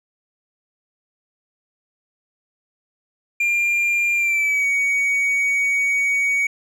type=tone with pitch glide; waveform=triangle; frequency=2394 to 2247 Hz; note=D7 to C#7; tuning=+33 to +23 cents; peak=-15 dBFS; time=3.4-6.47 s; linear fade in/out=5 ms; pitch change=-110 cents; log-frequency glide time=4.15-4.68 s; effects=none